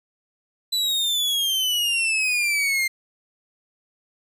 40% pulse exponential sweep, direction down, 4000 to 2093 Hz, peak -19 dBFS, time 0.72-2.88 s, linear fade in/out 10 ms, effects resampled to 32000 Hz

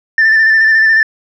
sine tone with vibrato, 1777 Hz, A6, 17 cents sharp, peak -4 dBFS, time 0.18-1.03 s, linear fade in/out 2 ms, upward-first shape square, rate 14 Hz, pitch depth 21 cents each way, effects tanh soft clip ceiling -4 dBFS

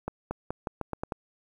accelerating click train, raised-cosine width 1 ms, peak -17 dBFS, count 8, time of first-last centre 0.08-1.122 s, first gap 230 ms, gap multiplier 0.85, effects 9-bit

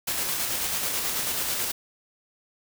white noise with tremolo, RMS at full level -27 dBFS, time 0.07-1.72 s, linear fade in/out 10 ms, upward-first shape square, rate 9.2 Hz, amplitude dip 25%, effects none

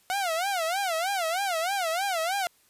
sawtooth tone with vibrato, 719 Hz, F#5, 50 cents flat, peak -22 dBFS, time 0.1-2.47 s, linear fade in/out 0 ms, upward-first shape sine, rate 3.2 Hz, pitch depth 200 cents each way, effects white hiss -63 dBFS RMS until 2.69 s + resampled to 32000 Hz

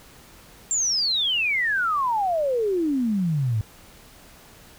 sine exponential sweep, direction down, 7460 to 103.2 Hz, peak -20 dBFS, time 0.71-3.61 s, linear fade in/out 0 ms, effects pink hiss -49 dBFS RMS until 4.78 s

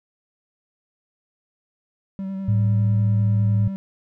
triangle tone with vibrato, 192.8 Hz, G3, 28 cents flat, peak -24 dBFS, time 2.19-3.76 s, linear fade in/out 0 ms, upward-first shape square, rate 10 Hz, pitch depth 16 cents each way
sine tone with pitch glide, 107.6 to 106.73 Hz, A2 to G#2, -38 to +48 cents, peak -16 dBFS, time 2.48-3.68 s, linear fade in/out 5 ms, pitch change -14 cents, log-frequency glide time 2.95-3.42 s
effects none

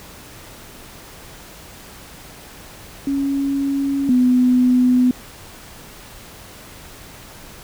sine tone pair in turn, 277.2 / 250.5 Hz, C#4 / B3, 0 / +25 cents, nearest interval major second, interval 175 cents, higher first, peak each -17 / -11 dBFS, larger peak second, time 3.07-4.09 / 4.09-5.11 s, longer neither, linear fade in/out 2 ms, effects pink hiss -40 dBFS RMS until 7.63 s

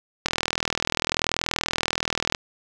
click train, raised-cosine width 0.2 ms, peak -4 dBFS, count 86, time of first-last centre 0.26-2.348 s, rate 40.7 Hz, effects none

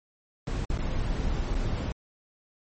brown noise with dropouts, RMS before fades -28 dBFS, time 0.47-1.92 s, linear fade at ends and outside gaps 1 ms, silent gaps 0.651-0.701 / 0.778-0.788 / 1.545-1.551 s, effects MP3 32 kbps

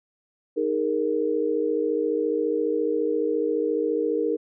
sine chord, D# suspended fourth, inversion none, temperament equal with one note detuned, 311.1 / 411.7 / 466.2 Hz, D#4 / G#4 / A#4, 0 / -15 / 0 cents, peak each -27 / -27 / -24 dBFS, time 0.56-4.37 s, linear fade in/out 20 ms, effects none

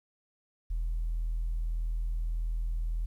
sine tone, 40.82 Hz, E1, 16 cents flat, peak -27 dBFS, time 0.7-3.06 s, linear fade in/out 10 ms, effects tanh soft clip ceiling -26 dBFS + 11-bit

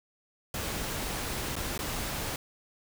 pink noise with dropouts, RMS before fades -34 dBFS, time 0.54-2.36 s, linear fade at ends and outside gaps 2 ms, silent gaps 1.556-1.564 / 1.778-1.79 s, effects none

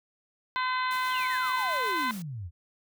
harmonic tone, 510 Hz, C5, 44 cents flat, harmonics 2 / 3 / 4 / 5 / 6 / 7 / 8, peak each -28 / -33 / -35 / -43 / -44 / -42 / -41 dBFS, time 0.56-2.11 s, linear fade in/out 0 ms
white noise with tremolo, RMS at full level -44 dBFS, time 0.91-2.22 s, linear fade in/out 0 ms, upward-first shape sine, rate 7.5 Hz, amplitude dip 35%
sine exponential sweep, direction down, 3444 to 78.1 Hz, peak -34 dBFS, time 1.09-2.51 s, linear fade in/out 50 ms
effects none

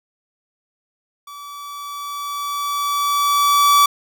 45% pulse tone with level ramp, 1151 Hz, D6, 35 cents flat, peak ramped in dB -34 to -9 dBFS, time 1.27-3.86 s, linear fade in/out 5 ms, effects none

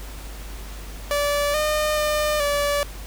sawtooth tone with pitch steps, 579 / 608 / 603 / 577 Hz, D5 / D#5 / D5 / D5, -25 / -40 / +46 / -31 cents, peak -16 dBFS, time 1.11-2.83 s, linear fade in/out 0 ms, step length 430 ms, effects added 50 Hz sine -34 dBFS peak until 3.06 s + pink hiss -41 dBFS RMS until 3.06 s

